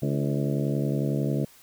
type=harmonic tone with a mistuned harmonic; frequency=71 Hz; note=C#2; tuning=42 cents sharp; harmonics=2 / 3 / 4 / 5 / 6 / 7 / 8 / 9; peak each=-26 / -30 / -32 / -34 / -36 / -37 / -38 / -39 dBFS; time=0.02-1.45 s; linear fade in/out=5 ms; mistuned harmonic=5; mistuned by=-61 cents; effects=white hiss -54 dBFS RMS until 1.62 s